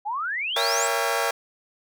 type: exponential sweep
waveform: sine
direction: up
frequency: 791 to 8380 Hz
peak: -25 dBFS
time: 0.05-0.88 s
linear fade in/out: 20 ms
type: chord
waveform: 20% pulse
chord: A# diminished seventh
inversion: none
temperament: just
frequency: 466.2 / 559.4 / 671.3 / 805.5 Hz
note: A#4 / C#5 / E5 / G5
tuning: 0 / +16 / +31 / +47 cents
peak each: -23 dBFS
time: 0.56-1.31 s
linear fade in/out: 5 ms
effects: none